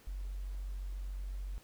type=tone; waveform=sine; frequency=46.95 Hz; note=F#1; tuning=26 cents sharp; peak=-37 dBFS; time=0.07-1.58 s; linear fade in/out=0 ms; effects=pink hiss -62 dBFS RMS until 1.63 s